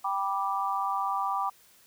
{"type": "chord", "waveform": "sine", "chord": "G major", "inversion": "none", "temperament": "just", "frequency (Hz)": [784, 980, 1176], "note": ["G5", "B5", "D6"], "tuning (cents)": [0, -14, 2], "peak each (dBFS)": [-31, -32, -30], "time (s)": [0.04, 1.5], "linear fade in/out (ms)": 10, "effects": ["white hiss -59 dBFS RMS until 1.86 s"]}